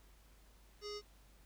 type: tone with low-pass filter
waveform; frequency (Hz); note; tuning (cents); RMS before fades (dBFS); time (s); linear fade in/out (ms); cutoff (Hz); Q
square; 415.3; G#4; 0; -45; 0.81-1.02; 50; 5300; 7.3
effects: added 50 Hz sine -62 dBFS peak until 1.45 s + pink hiss -68 dBFS RMS until 1.45 s